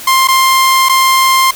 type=tone with dropouts; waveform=sawtooth; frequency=1054 Hz; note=C6; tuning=12 cents sharp; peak=-3 dBFS; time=0.07-1.51 s; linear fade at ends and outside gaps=5 ms; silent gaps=0.274-0.284 / 0.887-0.894 s; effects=white hiss -28 dBFS RMS until 1.55 s